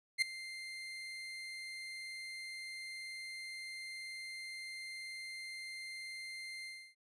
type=tone with ADSR envelope; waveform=30% pulse; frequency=2093 Hz; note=C7; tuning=in tune; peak=-23 dBFS; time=0.18-6.95 s; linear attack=39 ms; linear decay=7 ms; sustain=-18 dB; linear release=300 ms; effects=resampled to 24000 Hz